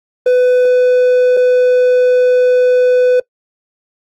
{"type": "tone pair in turn", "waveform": "triangle", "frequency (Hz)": [500, 500], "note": ["B4", "B4"], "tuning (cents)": [21, 21], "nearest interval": "unison", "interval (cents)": 0, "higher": "neither", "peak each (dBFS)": -5, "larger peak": "neither", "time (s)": [[0.26, 1.37], [1.37, 3.2]], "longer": "second", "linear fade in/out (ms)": 5, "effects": ["noise-tail reverb RT60 0.1 s tail -22 dB re dry", "Opus 24 kbps"]}